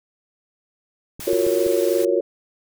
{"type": "clicks", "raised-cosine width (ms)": 3, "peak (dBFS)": -23, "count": 4, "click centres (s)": [1.195, 1.331, 1.467, 1.665]}
{"type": "noise", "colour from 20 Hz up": "white", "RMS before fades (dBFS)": -34, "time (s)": [1.2, 2.05], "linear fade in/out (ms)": 2}
{"type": "chord", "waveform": "sine", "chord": "Gb major seventh", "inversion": "third", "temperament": "just", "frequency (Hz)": [346.9, 370, 462.5, 555], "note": ["F4", "Gb4", "Bb4", "Db5"], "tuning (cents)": [-12, 0, -14, 2], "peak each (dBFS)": -22, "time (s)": [1.27, 2.21], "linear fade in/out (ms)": 5}
{"effects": []}